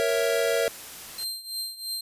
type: chord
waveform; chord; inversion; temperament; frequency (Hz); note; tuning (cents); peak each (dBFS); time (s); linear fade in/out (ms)
square; A# diminished; none; equal with one note detuned; 466.2 / 552.8 / 659.3; A#4 / C#5 / E5; 0 / -5 / 0; -26 / -28 / -28; 0-0.68; 0
type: noise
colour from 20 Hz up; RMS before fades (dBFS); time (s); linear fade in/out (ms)
white; -41; 0.07-1.25; 20
type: tone with tremolo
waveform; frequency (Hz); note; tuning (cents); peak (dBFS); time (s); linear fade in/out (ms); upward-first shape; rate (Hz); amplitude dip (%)
sawtooth; 4156; C8; -12; -25; 1.18-2.01; 5; triangle; 3; 85
effects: resampled to 32000 Hz